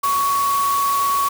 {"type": "tone in noise", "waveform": "sine", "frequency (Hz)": 1118, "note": "C#6", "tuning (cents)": 14, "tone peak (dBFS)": -16, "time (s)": [0.03, 1.29], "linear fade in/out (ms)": 10, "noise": "white", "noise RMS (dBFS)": -28, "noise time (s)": [0.03, 1.29], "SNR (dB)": 9, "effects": []}